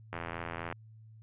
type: click train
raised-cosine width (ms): 0.5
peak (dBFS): -22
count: 51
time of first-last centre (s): 0.13-0.725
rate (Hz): 84
effects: added 110 Hz sine -51 dBFS peak until 1.22 s + resampled to 8000 Hz